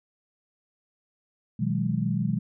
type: chord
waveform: sine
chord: G# minor seventh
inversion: first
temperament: equal with one note detuned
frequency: 123.47 / 159.57 / 185 / 207.7 Hz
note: B2 / D#3 / F#3 / G#3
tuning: 0 / +44 / 0 / 0 cents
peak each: -29 dBFS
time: 1.59-2.39 s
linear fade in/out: 10 ms
effects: none